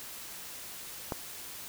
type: click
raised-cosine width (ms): 1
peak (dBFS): -18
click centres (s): 1.122
effects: white hiss -44 dBFS RMS until 1.68 s